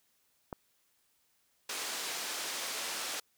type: click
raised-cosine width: 1 ms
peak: -24 dBFS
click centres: 0.528 s
type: band-pass noise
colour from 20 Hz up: white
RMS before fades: -38 dBFS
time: 1.69-3.2 s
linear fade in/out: 5 ms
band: 340 to 7200 Hz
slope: 12 dB/octave
effects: white hiss -73 dBFS RMS until 3.37 s